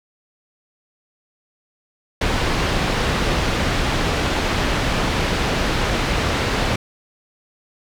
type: low-pass noise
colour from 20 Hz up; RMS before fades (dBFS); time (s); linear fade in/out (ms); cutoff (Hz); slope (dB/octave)
pink; -20; 2.21-6.76; 5; 4100; 12
effects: none